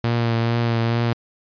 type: tone with vibrato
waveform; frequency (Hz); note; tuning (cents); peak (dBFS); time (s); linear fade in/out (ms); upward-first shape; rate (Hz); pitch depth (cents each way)
sawtooth; 116.54; A#2; 0; -14; 0.04-1.13; 0; triangle; 2.3; 28
effects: resampled to 11025 Hz